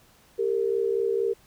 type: tone pair together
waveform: sine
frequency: 395.7 / 460 Hz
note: G4 / A#4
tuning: +16 / -23 cents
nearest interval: minor third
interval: 261 cents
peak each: -25 dBFS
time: 0.38-1.34 s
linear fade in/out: 20 ms
effects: pink hiss -58 dBFS RMS until 1.46 s